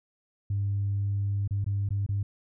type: tone with dropouts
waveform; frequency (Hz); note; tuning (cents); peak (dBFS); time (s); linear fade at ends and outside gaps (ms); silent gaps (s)
sine; 100.2; G2; +38; -24; 0.5-2.23; 5; 1.477-1.508 / 1.644-1.663 / 1.89-1.905 / 2.064-2.089
effects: tanh soft clip ceiling -21 dBFS